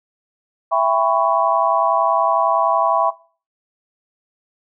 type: chord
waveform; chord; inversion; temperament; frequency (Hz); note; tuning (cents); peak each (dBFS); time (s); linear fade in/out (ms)
sine; C# half-diminished seventh; first; just; 665.2 / 798.3 / 997.9 / 1108.7; E5 / G5 / B5 / C#6; +16 / +31 / +18 / 0; -18 / -21 / -20 / -19; 0.71-3.11; 20
effects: noise-tail reverb RT60 0.4 s tail -20 dB re dry